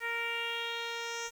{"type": "tone with low-pass filter sweep", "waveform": "10% pulse", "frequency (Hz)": 465.6, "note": "A#4", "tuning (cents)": -2, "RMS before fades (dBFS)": -36, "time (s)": [0, 1.31], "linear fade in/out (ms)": 50, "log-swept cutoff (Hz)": [2000, 6200], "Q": 3.7, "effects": ["9-bit"]}